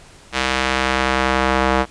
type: tone with band-pass filter sweep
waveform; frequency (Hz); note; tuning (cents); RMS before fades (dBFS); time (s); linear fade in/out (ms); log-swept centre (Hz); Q
square; 65.3; C2; -3; -18; 0.32-1.86; 50; 2600 to 1000; 0.76
effects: pink hiss -45 dBFS RMS until 1.9 s + resampled to 22050 Hz